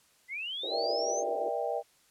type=linear sweep; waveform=sine; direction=up; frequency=1975.5 to 6490 Hz; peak=-34 dBFS; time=0.28-1.24 s; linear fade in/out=50 ms
type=band-pass noise; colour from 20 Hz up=pink; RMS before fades=-39 dBFS; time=0.63-1.49 s; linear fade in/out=5 ms; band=340 to 670 Hz; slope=48 dB/octave
type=chord; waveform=sine; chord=E half-diminished seventh; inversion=second; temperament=just; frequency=474.7 / 593.3 / 659.3 / 791.1 Hz; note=Bb4 / D5 / E5 / G5; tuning=+31 / +18 / 0 / +16 cents; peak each=-35 dBFS; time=0.69-1.83 s; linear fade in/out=50 ms
effects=white hiss -65 dBFS RMS until 2.1 s + low-pass 11000 Hz 12 dB/octave